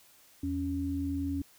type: tone pair together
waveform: sine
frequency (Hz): 83 / 278.7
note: E2 / C#4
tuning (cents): +12 / +9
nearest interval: octave + major sixth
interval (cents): 2097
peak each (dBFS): -35 / -31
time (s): 0.43-1.42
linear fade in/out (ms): 5
effects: white hiss -60 dBFS RMS until 1.58 s